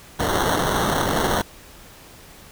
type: noise with sample-and-hold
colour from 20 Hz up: violet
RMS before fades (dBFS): -21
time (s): 0.19-1.42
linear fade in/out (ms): 10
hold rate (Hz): 2450
effects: pink hiss -45 dBFS RMS until 2.51 s